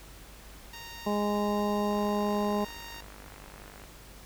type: tone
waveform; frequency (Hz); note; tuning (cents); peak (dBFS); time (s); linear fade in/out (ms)
10% pulse; 928; A#5; -8; -34; 0.73-3.01; 5
type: harmonic tone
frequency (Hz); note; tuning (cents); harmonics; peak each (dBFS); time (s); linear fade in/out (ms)
206.6; G#3; -9; 1 / 2 / 3 / 4 / 5; -29 / -32 / -34 / -35 / -36; 1.06-2.65; 10
type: click train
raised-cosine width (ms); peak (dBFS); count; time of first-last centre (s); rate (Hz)
0.5; -33; 98; 1.91-3.838; 50.3
effects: added 50 Hz sine -51 dBFS peak until 4.25 s + pink hiss -51 dBFS RMS until 4.25 s